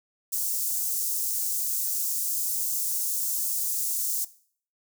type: high-pass noise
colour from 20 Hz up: white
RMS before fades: -28 dBFS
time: 0.32-4.25 s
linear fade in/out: 10 ms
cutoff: 6200 Hz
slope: 24 dB/octave
effects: noise-tail reverb RT60 0.5 s tail -17 dB re dry